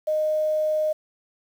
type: tone with quantisation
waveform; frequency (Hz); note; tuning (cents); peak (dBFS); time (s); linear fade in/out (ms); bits
sine; 617; D#5; -15; -20; 0.07-0.93; 10; 8
effects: none